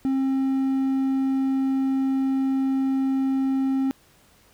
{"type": "tone", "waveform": "triangle", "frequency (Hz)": 267.3, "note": "C4", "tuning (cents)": 37, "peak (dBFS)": -18, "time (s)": [0.05, 3.91], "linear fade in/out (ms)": 0, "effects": ["pink hiss -57 dBFS RMS until 4.53 s"]}